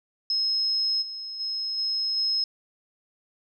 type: tone with level steps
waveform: sine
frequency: 5160 Hz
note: E8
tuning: 38 cents flat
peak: -22 / -33 / -27 / -24 / -22 dBFS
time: 0.3-2.44 s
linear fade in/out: 2 ms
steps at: 1.01 / 1.39 / 1.77 / 2.16 s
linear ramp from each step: 20 ms
effects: none